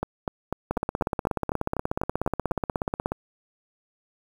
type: two click trains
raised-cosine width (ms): 1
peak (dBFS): -11 / -12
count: 41 / 11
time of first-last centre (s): 0.71-3.12 / 0.03-2.511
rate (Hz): 16.6 / 4.03
effects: 7-bit